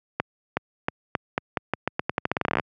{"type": "accelerating click train", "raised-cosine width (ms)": 0.5, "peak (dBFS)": -7, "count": 23, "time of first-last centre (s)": [0.2, 2.598], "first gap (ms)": 370, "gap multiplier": 0.85, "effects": ["high-pass 100 Hz 12 dB/octave"]}